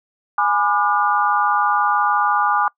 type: chord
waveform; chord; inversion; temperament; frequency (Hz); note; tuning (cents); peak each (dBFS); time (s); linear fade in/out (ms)
sine; G# diminished seventh; none; just; 830.6 / 996.7 / 1196.1 / 1435.3; G#5 / B5 / D6 / F6; 0 / +16 / +31 / +47; -19 / -23 / -18 / -22; 0.38-2.68; 2
effects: noise-tail reverb RT60 0.1 s tail -24 dB re dry